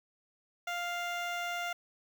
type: tone with notch filter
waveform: 15% pulse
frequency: 699 Hz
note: F5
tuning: 1 cent sharp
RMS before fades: -36 dBFS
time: 0.67-1.73 s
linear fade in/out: 5 ms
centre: 9600 Hz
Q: 0.77
effects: 10-bit